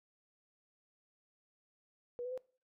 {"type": "tone with pitch steps", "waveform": "sine", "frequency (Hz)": [485.2, 500, 512], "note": ["B4", "B4", "C5"], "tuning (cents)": [-31, 21, -38], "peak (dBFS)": -38, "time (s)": [2.19, 2.376], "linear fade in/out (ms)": 0, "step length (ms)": 62, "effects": ["noise-tail reverb RT60 0.4 s tail -21 dB re dry"]}